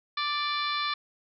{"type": "harmonic tone", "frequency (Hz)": 587.3, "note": "D5", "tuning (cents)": 0, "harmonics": [2, 3, 4, 5, 6, 7, 8, 9], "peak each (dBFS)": [-30, -37, -35, -45, -34, -36, -43, -47], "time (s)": [0.17, 0.94], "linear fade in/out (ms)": 5, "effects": []}